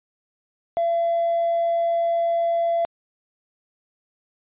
sine tone with hard clipping, 677 Hz, E5, 46 cents sharp, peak -19 dBFS, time 0.77-2.85 s, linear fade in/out 0 ms, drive 1 dB, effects resampled to 8000 Hz

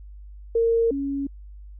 sine tone pair in turn, 459.8 / 278 Hz, A#4 / C#4, -24 / +5 cents, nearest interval major sixth, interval 871 cents, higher first, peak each -17 / -24 dBFS, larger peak first, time 0.55-0.91 / 0.91-1.27 s, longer neither, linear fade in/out 5 ms, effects added 50 Hz sine -39 dBFS peak until 1.79 s

